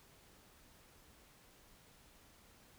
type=silence; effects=pink hiss -64 dBFS RMS until 2.78 s